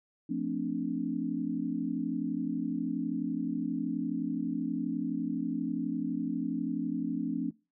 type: chord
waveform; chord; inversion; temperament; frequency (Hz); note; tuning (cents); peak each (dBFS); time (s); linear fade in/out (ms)
sine; D minor seventh; first; equal with one note detuned; 174.61 / 222.7 / 261.6 / 293.7; F3 / A3 / C4 / D4; 0 / +21 / 0 / 0; -38 / -36 / -34 / -34; 0.29-7.51; 10
effects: noise-tail reverb RT60 0.3 s tail -24 dB re dry